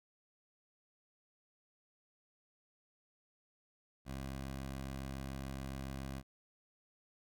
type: tone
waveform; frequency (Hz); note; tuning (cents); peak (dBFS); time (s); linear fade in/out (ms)
15% pulse; 67.1; C2; +44; -35; 4.05-6.23; 50
effects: none